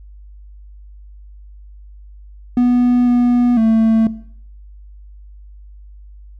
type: tone with pitch steps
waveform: triangle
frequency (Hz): 245.5 / 243.5 / 223.3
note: B3 / B3 / A3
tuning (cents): -10 / -24 / +26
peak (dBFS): -8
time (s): 2.57-4.07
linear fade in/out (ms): 2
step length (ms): 500
effects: noise-tail reverb RT60 0.6 s tail -17 dB re dry + added 50 Hz sine -36 dBFS peak until 6.39 s

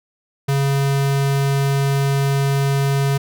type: tone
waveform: square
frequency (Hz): 138.59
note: C#3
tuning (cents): 0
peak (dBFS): -16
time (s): 0.48-3.18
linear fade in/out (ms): 10
effects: none

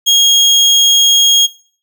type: tone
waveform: 30% pulse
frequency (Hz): 3268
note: G#7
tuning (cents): -29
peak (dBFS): -4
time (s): 0.06-1.47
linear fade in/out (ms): 20
effects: noise-tail reverb RT60 0.4 s tail -17 dB re dry

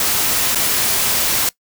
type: noise with dropouts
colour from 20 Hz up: white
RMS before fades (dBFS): -17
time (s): 0-1.49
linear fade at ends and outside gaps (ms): 2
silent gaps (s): 0.549-0.556
effects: noise-tail reverb RT60 0.1 s tail -21 dB re dry

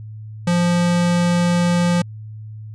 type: tone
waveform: square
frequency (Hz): 174.61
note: F3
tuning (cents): 0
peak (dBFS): -15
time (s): 0.47-2.02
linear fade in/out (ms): 5
effects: added 108 Hz sine -31 dBFS peak until 2.74 s + resampled to 22050 Hz

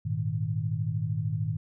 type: chord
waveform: sine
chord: Ab suspended second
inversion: none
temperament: equal with one note detuned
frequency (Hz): 103.41 / 116.54 / 155.56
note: Ab2 / Bb2 / Eb3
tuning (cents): -7 / 0 / 0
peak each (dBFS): -31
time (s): 0.05-1.57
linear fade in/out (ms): 10
effects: none

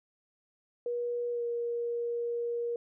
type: tone with pitch glide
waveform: sine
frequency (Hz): 480.6 to 472.9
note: B4 to A#4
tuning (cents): -47 to +25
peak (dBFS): -30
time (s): 0.86-2.76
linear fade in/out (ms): 2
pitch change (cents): -28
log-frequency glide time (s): 1.31-1.43
effects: none

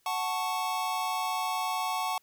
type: chord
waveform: square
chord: F# minor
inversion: none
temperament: equal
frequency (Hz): 740 / 880 / 1108.7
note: F#5 / A5 / C#6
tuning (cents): 0 / 0 / 0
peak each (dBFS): -34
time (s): 0.06-2.18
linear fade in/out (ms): 2
effects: white hiss -69 dBFS RMS until 2.22 s

